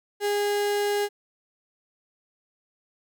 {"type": "tone", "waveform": "35% pulse", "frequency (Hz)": 410, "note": "G#4", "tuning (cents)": -22, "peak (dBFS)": -21, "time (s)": [0.2, 1.09], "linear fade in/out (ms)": 50, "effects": []}